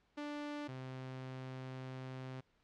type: tone pair in turn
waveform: sawtooth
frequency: 293.7 / 130.15 Hz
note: D4 / C3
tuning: 0 / -9 cents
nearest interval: octave + major second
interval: 1409 cents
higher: first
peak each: -37 / -40 dBFS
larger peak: first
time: 0.17-0.68 / 0.68-2.41 s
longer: second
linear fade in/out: 10 ms
effects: pink hiss -75 dBFS RMS until 2.63 s + low-pass 4000 Hz 12 dB/octave